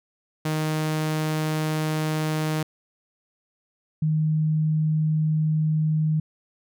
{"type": "tone pair in turn", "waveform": ["sawtooth", "sine"], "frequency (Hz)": [155.56, 155.56], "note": ["D#3", "D#3"], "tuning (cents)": [0, 0], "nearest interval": "unison", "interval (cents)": 0, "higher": "neither", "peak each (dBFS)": -19, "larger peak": "neither", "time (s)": [[0.45, 2.63], [4.02, 6.2]], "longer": "neither", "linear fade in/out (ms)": 5, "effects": []}